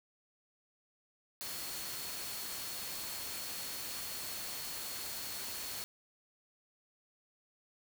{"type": "tone in noise", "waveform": "sine", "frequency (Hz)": 4346, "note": "C#8", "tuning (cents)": -35, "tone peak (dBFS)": -48, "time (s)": [1.41, 5.84], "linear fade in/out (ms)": 0, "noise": "white", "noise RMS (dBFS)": -42, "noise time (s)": [1.41, 5.84], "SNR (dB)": -9, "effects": []}